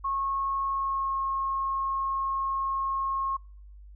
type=tone with pitch glide; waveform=sine; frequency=1092 to 1082 Hz; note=C#6 to C#6; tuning=-26 to -42 cents; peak=-26 dBFS; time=0.04-3.37 s; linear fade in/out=10 ms; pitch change=-16 cents; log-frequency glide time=0.69-1.17 s; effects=noise-tail reverb RT60 0.6 s tail -26 dB re dry + added 50 Hz sine -45 dBFS peak until 3.95 s